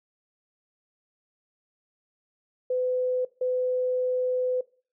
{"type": "tone bursts at uneven times", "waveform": "sine", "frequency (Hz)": 505, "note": "B4", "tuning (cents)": 39, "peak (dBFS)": -23, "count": 2, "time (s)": [[2.7, 3.25], [3.41, 4.61]], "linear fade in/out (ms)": 5, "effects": ["noise-tail reverb RT60 0.4 s tail -21 dB re dry"]}